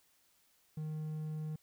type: tone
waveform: triangle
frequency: 154.8 Hz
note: D#3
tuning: 9 cents flat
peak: -35 dBFS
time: 0.77-1.56 s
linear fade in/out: 5 ms
effects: white hiss -71 dBFS RMS until 1.62 s